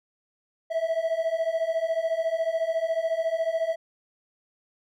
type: beating tone pair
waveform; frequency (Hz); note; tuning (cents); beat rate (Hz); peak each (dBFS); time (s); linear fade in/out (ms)
triangle; 645 / 659; E5 / E5; -38 / -1; 14; -26 / -24; 0.7-3.76; 20
effects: none